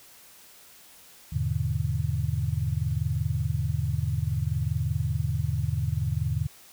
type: chord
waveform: sine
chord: E dominant seventh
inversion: none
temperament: just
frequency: 82.41 / 103.01 / 123.61 / 148.33 Hz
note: E2 / G#2 / B2 / D3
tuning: 0 / -14 / +2 / +18 cents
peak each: -30 dBFS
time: 1.32-6.47 s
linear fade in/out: 10 ms
effects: white hiss -52 dBFS RMS until 6.72 s